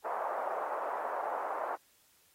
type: band-pass noise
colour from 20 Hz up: pink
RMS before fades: -36 dBFS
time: 0.04-1.76 s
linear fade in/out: 10 ms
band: 620 to 1100 Hz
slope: 24 dB/octave
effects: white hiss -67 dBFS RMS until 2.34 s + AAC 48 kbps